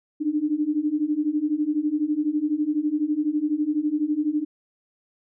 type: beating tone pair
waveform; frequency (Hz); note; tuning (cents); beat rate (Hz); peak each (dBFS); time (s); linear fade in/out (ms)
sine; 293.7 / 305.7; D4 / D#4; 0 / -30; 12; -25 / -23; 0.2-4.45; 20
effects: none